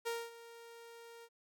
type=tone with ADSR envelope; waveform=sawtooth; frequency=465.1 Hz; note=A#4; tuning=4 cents flat; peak=-31 dBFS; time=0.05-1.29 s; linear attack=22 ms; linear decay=230 ms; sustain=-17 dB; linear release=52 ms; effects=none